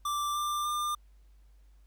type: tone with pitch steps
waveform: square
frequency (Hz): 1174.7 / 1187 / 1199.4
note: D6 / D6 / D6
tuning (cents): 0 / +18 / +36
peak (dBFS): -30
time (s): 0.05-0.95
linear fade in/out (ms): 5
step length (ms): 300
effects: added 50 Hz sine -55 dBFS peak until 1.86 s + pink hiss -74 dBFS RMS until 1.86 s